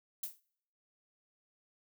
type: noise with exponential decay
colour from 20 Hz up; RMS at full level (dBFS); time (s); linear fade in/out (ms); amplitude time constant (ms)
violet; -34; 0.23-0.4; 5; 35
effects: noise-tail reverb RT60 0.7 s tail -26 dB re dry